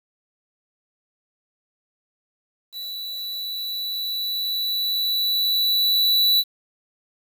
square tone with level ramp, 3951 Hz, B7, in tune, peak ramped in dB -31 to -15 dBFS, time 2.72-6.44 s, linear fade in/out 50 ms, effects 8-bit

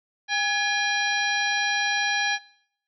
harmonic tone with a mistuned harmonic, 807 Hz, G#5, 50 cents flat, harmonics 1 / 2 / 3 / 4 / 5 / 6 / 7, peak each -29 / -25 / -29 / -32 / -30 / -40 / -35 dBFS, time 0.28-2.39 s, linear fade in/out 50 ms, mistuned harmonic 2, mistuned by +79 cents, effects noise-tail reverb RT60 0.8 s tail -24 dB re dry

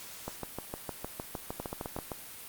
two click trains, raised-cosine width 1 ms, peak -21 / -21 dBFS, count 13 / 4, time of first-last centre 0.28-2.118 / 1.6-1.988 s, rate 6.53 / 7.73 Hz, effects white hiss -46 dBFS RMS until 2.48 s + Opus 48 kbps

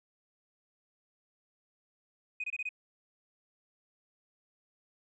sine tone bursts, 2500 Hz, D#7, 8 cents sharp, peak -32 dBFS, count 5, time 2.4-2.691 s, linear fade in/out 5 ms, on 39 ms, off 24 ms, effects tanh soft clip ceiling -28 dBFS

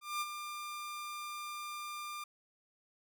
sawtooth tone with ADSR envelope, 1196 Hz, D6, 31 cents sharp, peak -29 dBFS, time 0.01-2.24 s, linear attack 200 ms, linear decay 36 ms, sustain -8 dB, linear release 5 ms, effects none

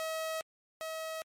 sawtooth tone pair in turn, 640 / 640 Hz, D#5 / D#5, +49 / +49 cents, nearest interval unison, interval 0 cents, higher neither, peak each -30 / -33 dBFS, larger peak first, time 0-0.41 / 0.81-1.22 s, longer neither, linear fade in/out 0 ms, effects MP3 64 kbps

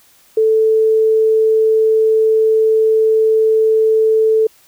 sine tone, 440 Hz, A4, in tune, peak -9 dBFS, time 0.37-4.47 s, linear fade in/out 5 ms, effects white hiss -50 dBFS RMS until 4.67 s

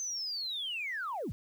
sine linear sweep, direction down, 6272 to 63 Hz, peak -33 dBFS, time 0-1.32 s, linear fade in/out 0 ms, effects tanh soft clip ceiling -29 dBFS + 10-bit

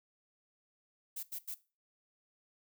violet noise bursts, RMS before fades -41 dBFS, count 3, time 1.16-1.546 s, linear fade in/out 10 ms, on 72 ms, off 85 ms, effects noise-tail reverb RT60 0.3 s tail -17 dB re dry

